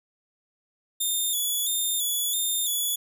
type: tone with vibrato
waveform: 5% pulse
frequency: 3520 Hz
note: A7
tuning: in tune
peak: -17 dBFS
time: 1-2.96 s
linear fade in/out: 10 ms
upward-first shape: square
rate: 1.5 Hz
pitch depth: 54 cents each way
effects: none